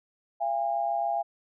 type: tone pair together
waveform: sine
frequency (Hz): 682.9 / 810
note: F5 / G#5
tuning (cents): -39 / -43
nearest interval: minor third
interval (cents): 296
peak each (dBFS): -28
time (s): 0.4-1.23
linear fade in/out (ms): 20
effects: none